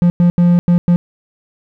triangle tone bursts at uneven times, 174.61 Hz, F3, in tune, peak -5 dBFS, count 5, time 0.02-0.1 / 0.2-0.3 / 0.38-0.59 / 0.68-0.78 / 0.88-0.96 s, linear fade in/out 0 ms, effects none

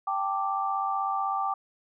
sine chord, G suspended second, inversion none, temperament equal, 784 / 880 / 1174.7 Hz, G5 / A5 / D6, 0 / 0 / 0 cents, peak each -29 / -34 / -29 dBFS, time 0.07-1.54 s, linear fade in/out 5 ms, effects none

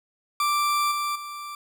40% pulse tone with level steps, 1174.7 Hz, D6, in tune, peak -20 / -24 / -33 dBFS, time 0.4-1.55 s, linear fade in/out 2 ms, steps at 0.91 / 1.15 s, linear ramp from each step 10 ms, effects none

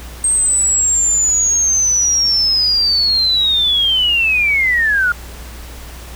sine linear sweep, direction down, 8430 to 1396.9 Hz, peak -11 dBFS, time 0.24-5.12 s, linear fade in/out 2 ms, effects added 60 Hz sine -31 dBFS peak until 6.15 s + pink hiss -36 dBFS RMS until 6.15 s

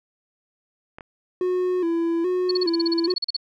clicks, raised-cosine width 0.5 ms, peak -23 dBFS, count 2, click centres 0.985 / 1.008 s
triangle tone with vibrato, 349.1 Hz, F4, 1 cent flat, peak -18 dBFS, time 1.41-3.14 s, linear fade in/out 2 ms, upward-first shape square, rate 1.2 Hz, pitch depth 74 cents each way
sine tone bursts, 4391 Hz, C#8, 17 cents flat, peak -21 dBFS, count 15, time 2.49-3.366 s, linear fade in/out 5 ms, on 22 ms, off 39 ms
effects none

